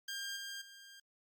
15% pulse tone with level steps, 1601 Hz, G6, 36 cents sharp, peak -33 / -36 / -47 dBFS, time 0.08-1 s, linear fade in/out 5 ms, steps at 0.36 / 0.61 s, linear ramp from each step 10 ms, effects Opus 32 kbps

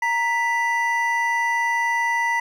triangle tone pair together, 932.3 / 1975.5 Hz, A#5 / B6, 0 / 0 cents, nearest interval octave + minor second, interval 1300 cents, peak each -20 dBFS, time 0.02-2.4 s, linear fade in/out 5 ms, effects none

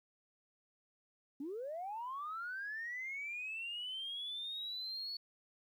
sine linear sweep, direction up, 261.4 to 4435 Hz, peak -39 dBFS, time 1.4-5.17 s, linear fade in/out 5 ms, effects tanh soft clip ceiling -35 dBFS + 12-bit

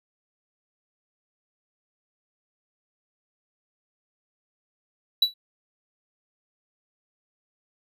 triangle tone with exponential decay, 3937 Hz, B7, 6 cents flat, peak -11 dBFS, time 5.22-5.34 s, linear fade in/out 5 ms, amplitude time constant 24 ms, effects none

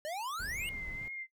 square exponential sweep, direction up, 585 to 2960 Hz, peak -37 dBFS, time 0.05-0.69 s, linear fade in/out 0 ms
brown noise, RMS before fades -46 dBFS, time 0.39-1.08 s, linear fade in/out 0 ms
sine tone with vibrato, 2093 Hz, C7, in tune, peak -39 dBFS, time 0.57-1.27 s, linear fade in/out 50 ms, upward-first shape triangle, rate 2.3 Hz, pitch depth 48 cents each way
effects noise-tail reverb RT60 0.1 s tail -18 dB re dry

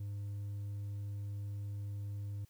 sine tone with hard clipping, 101.4 Hz, G#2, 41 cents flat, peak -39 dBFS, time 0-2.45 s, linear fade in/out 5 ms, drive 2 dB, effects white hiss -71 dBFS RMS until 2.49 s

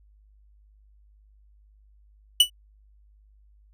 45% pulse tone with exponential decay, 2960 Hz, F#7, in tune, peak -9 dBFS, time 2.4-2.5 s, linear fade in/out 5 ms, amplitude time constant 20 ms, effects added 51 Hz sine -54 dBFS peak until 3.73 s + resampled to 32000 Hz

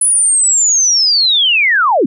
sine linear sweep, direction down, 10100 to 209.8 Hz, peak -8 dBFS, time 0.01-2.06 s, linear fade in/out 5 ms, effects none

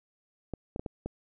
clicks, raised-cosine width 2 ms, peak -21 dBFS, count 5, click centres 0.537 / 0.761 / 0.795 / 0.862 / 1.06 s, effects none

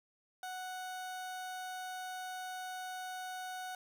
30% pulse tone, 740 Hz, F#5, in tune, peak -38 dBFS, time 0.43-3.75 s, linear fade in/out 2 ms, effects none

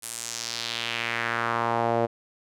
sawtooth tone with band-pass filter sweep, 116.54 Hz, A#2, in tune, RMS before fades -28 dBFS, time 0.02-2.07 s, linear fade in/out 20 ms, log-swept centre 10000 to 560 Hz, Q 2.1, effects none

